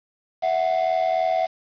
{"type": "ring-modulated tone", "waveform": "triangle", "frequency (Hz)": 698.5, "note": "F5", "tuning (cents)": 0, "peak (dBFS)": -14, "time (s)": [0.42, 1.47], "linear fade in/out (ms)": 20, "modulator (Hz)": 41.7, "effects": ["resampled to 11025 Hz", "7-bit"]}